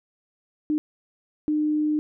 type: tone bursts at uneven times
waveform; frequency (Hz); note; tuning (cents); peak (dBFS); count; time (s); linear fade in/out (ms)
sine; 303; D#4; -46; -20; 2; 0.7-0.78 / 1.48-1.99; 0
effects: none